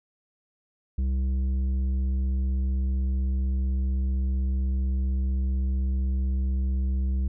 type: tone with tanh clipping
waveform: sine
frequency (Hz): 65.41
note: C2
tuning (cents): 0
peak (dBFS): -24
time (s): 0.98-7.28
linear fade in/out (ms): 5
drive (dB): 8
effects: none